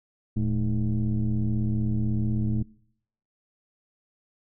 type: tone with frequency modulation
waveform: sine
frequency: 116.54 Hz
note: A#2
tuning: in tune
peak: -21 dBFS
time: 0.36-2.63 s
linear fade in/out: 10 ms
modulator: 98.5 Hz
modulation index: 1.3
effects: noise-tail reverb RT60 0.7 s tail -24 dB re dry + tanh soft clip ceiling -17 dBFS